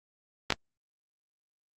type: clicks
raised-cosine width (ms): 0.2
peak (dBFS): -6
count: 2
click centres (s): 0.504 / 0.523
effects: Opus 32 kbps